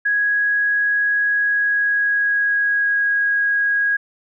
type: tone with pitch glide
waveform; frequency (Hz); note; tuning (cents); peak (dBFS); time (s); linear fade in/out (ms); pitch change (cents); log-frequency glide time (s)
sine; 1661.2 to 1646.9; G#6 to G#6; 0 to -15; -15; 0.05-3.97; 10; -15; 1.29-3.1
effects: none